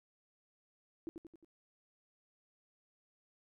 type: tone with echo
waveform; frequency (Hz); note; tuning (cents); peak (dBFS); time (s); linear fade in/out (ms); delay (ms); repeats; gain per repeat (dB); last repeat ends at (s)
sine; 329.5; E4; -1; -38; 1.07-1.09; 0; 89; 4; -5; 1.446
effects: none